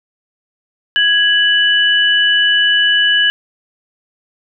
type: tone pair together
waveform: sine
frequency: 1661.2 / 2968 Hz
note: G#6 / F#7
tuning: 0 / +5 cents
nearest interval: minor seventh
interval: 1005 cents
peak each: -12 dBFS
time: 0.96-3.3 s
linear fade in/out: 0 ms
effects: none